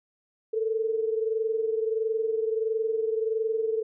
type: tone pair together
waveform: sine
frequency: 440 / 461.5 Hz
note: A4 / A#4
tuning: 0 / -17 cents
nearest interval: minor second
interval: 83 cents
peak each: -25 / -31 dBFS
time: 0.53-3.83 s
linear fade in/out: 10 ms
effects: none